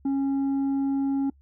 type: tone with tanh clipping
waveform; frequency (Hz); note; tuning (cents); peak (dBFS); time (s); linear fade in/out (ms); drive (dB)
sine; 274.3; C#4; -18; -23; 0.05-1.3; 5; 4
effects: noise-tail reverb RT60 0.1 s tail -24 dB re dry + added 69 Hz sine -54 dBFS peak until 1.41 s